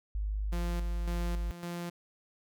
sine tone, 51.3 Hz, G#1, 21 cents flat, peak -30 dBFS, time 0.15-1.51 s, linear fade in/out 0 ms
sawtooth tone with tremolo, 173.2 Hz, F3, 14 cents flat, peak -32 dBFS, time 0.52-1.9 s, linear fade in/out 10 ms, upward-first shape square, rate 1.8 Hz, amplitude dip 60%
effects none

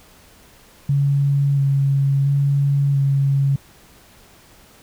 sine tone with vibrato, 139.4 Hz, C#3, 10 cents sharp, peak -14 dBFS, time 0.89-3.56 s, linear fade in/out 5 ms, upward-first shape square, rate 0.73 Hz, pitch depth 14 cents each way, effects pink hiss -49 dBFS RMS until 4.82 s

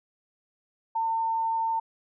sine tone, 903 Hz, A5, 45 cents sharp, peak -24 dBFS, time 0.95-1.8 s, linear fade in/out 10 ms, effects none

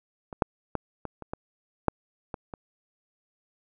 clicks, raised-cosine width 1 ms, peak -24 / -6 / -13 / -20 / -25 / -18 / -6 / -19 / -23 dBFS, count 9, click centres 0.328 / 0.422 / 0.753 / 1.053 / 1.223 / 1.335 / 1.883 / 2.342 / 2.538 s, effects none

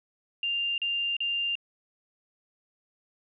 sine tone bursts, 2794 Hz, F7, in tune, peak -26 dBFS, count 3, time 0.43-1.554 s, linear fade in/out 2 ms, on 350 ms, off 37 ms, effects none

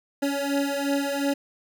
25% pulse beating tone pair, 279.4 / 282.2 Hz, C#4 / C#4, +14 / +31 cents, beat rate 2.8 Hz, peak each -22 / -24 dBFS, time 0.22-1.34 s, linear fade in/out 10 ms, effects none

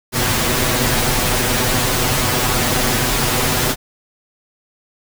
pink noise with comb filter, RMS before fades -17 dBFS, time 0.12-3.76 s, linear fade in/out 50 ms, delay 8 ms, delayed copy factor +0.9, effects none

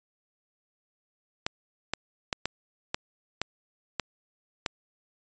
clicks, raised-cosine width 0.2 ms, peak -10 dBFS, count 8, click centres 1.465 / 1.936 / 2.328 / 2.456 / 2.945 / 3.416 / 3.997 / 4.662 s, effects resampled to 16000 Hz

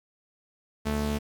sawtooth tone pair together, 73.15 / 219.2 Hz, D2 / A3, -6 / -6 cents, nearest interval octave + perfect fifth, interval 1900 cents, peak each -26 dBFS, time 0.85-1.19 s, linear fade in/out 20 ms, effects 10-bit

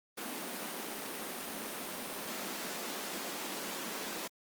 pink high-pass noise, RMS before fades -40 dBFS, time 0.17-4.28 s, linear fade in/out 10 ms, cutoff 190 Hz, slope 48 dB/octave, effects Opus 32 kbps

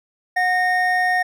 triangle tone pair together, 730 / 1845.3 Hz, F#5 / A#6, -24 / -18 cents, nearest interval octave + major third, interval 1606 cents, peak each -17 dBFS, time 0.36-1.23 s, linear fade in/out 10 ms, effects none

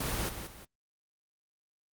pink noise with echo, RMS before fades -33 dBFS, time 0-0.29 s, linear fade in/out 5 ms, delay 180 ms, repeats 2, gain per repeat -8 dB, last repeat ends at 0.65 s, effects Opus 24 kbps

